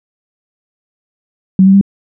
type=tone with pitch steps; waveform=sine; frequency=189.3 / 193.39 / 197.57 Hz; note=F#3 / G3 / G3; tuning=+40 / -23 / +14 cents; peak=-3 dBFS; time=1.59-1.812 s; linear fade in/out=2 ms; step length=74 ms; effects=none